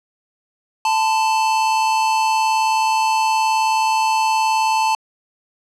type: tone pair together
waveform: square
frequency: 880 / 1019 Hz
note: A5 / C6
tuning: 0 / -46 cents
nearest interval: minor third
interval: 254 cents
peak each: -16 / -25 dBFS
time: 0.85-4.95 s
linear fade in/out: 2 ms
effects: low-pass 8000 Hz 12 dB/octave